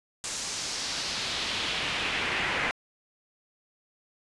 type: noise with band-pass filter sweep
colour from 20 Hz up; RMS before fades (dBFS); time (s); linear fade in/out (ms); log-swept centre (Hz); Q
brown; -31; 0.24-2.71; 0; 7100 to 2000; 1.8
effects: resampled to 24000 Hz